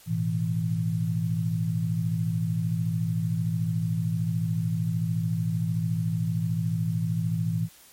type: chord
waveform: sine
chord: A suspended second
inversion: none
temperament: equal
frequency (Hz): 110 / 123.47 / 164.81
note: A2 / B2 / E3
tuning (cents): 0 / 0 / 0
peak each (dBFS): -28 / -32 / -26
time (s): 0.06-7.69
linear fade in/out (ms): 50
effects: white hiss -53 dBFS RMS until 7.92 s + MP3 64 kbps